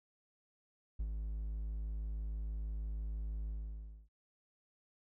triangle tone with ADSR envelope, 53.1 Hz, G#1, 39 cents sharp, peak -31 dBFS, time 0.99-4.09 s, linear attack 11 ms, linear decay 58 ms, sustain -4 dB, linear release 610 ms, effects none

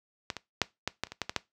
clicks, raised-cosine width 0.2 ms, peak -14 / -19 / -6 / -11 / -12 / -30 / -22 / -12 / -15 / -9 dBFS, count 10, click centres 0.302 / 0.367 / 0.617 / 0.876 / 1.036 / 1.07 / 1.12 / 1.217 / 1.295 / 1.363 s, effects noise-tail reverb RT60 0.2 s tail -20 dB re dry + high-pass 60 Hz 12 dB/octave

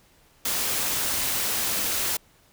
white noise, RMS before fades -26 dBFS, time 0.45-2.17 s, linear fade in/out 5 ms, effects pink hiss -59 dBFS RMS until 2.52 s

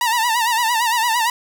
sawtooth tone with vibrato, 932.3 Hz, A#5, in tune, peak -12 dBFS, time 0.01-1.3 s, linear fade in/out 2 ms, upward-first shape sine, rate 8.8 Hz, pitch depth 96 cents each way, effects none

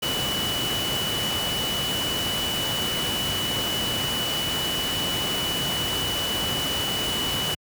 sine tone in noise, 2960 Hz, F#7, in tune, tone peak -26 dBFS, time 0.02-7.55 s, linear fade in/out 10 ms, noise pink, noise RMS -28 dBFS, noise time 0.02-7.55 s, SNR -1 dB, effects high-pass 80 Hz 12 dB/octave

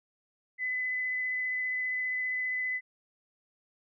sine tone with vibrato, 2012 Hz, B6, 32 cents sharp, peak -29 dBFS, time 0.58-2.81 s, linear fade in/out 50 ms, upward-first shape sine, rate 15 Hz, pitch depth 8 cents each way, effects none

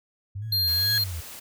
sine tone with vibrato, 95.1 Hz, F#2, 48 cents sharp, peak -30 dBFS, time 0.35-1.21 s, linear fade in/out 10 ms, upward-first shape triangle, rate 2.1 Hz, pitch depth 300 cents each way
35% pulse tone with exponential growth, 1661.2 Hz, G#6, in tune, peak -23 dBFS, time 0.42-0.98 s, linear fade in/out 1 ms, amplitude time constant 120 ms
square tone, 4200 Hz, C8, 6 cents sharp, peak -22 dBFS, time 0.52-1.04 s, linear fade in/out 5 ms
white noise, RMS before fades -41 dBFS, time 0.67-1.4 s, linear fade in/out 10 ms
effects none

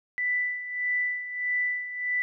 sine tone with tremolo, 1983 Hz, B6, 7 cents sharp, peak -23 dBFS, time 0.18-2.22 s, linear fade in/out 0 ms, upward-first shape sine, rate 1.6 Hz, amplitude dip 70%, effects none

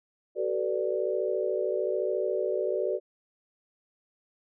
sine chord, B minor seventh, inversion second, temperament equal with one note detuned, 378.9 / 440 / 493.9 / 587.3 Hz, F#4 / A4 / B4 / D5, +41 / 0 / 0 / 0 cents, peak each -30 / -33 / -32 / -31 dBFS, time 0.35-3 s, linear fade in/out 50 ms, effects none

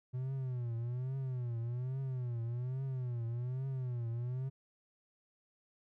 triangle tone with vibrato, 124.7 Hz, B2, 17 cents sharp, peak -33 dBFS, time 0.13-4.5 s, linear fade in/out 20 ms, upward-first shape triangle, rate 1.2 Hz, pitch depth 150 cents each way, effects none

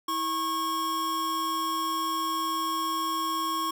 square tone pair together, 324.5 / 1091.5 Hz, E4 / C#6, -27 / -27 cents, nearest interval octave + major sixth, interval 2100 cents, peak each -36 / -28 dBFS, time 0.08-3.71 s, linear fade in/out 5 ms, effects none

